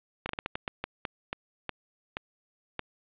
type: slowing click train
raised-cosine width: 0.3 ms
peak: -15 dBFS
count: 13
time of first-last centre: 0.26-2.793 s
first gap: 32 ms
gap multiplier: 1.31
effects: resampled to 8000 Hz + 9-bit